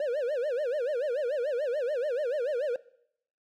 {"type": "tone with vibrato", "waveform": "triangle", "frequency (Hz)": 537, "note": "C5", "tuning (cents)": 45, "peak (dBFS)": -25, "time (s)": [0, 2.76], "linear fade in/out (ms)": 2, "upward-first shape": "sine", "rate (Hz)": 6.9, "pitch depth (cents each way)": 240, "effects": ["noise-tail reverb RT60 0.7 s tail -20 dB re dry"]}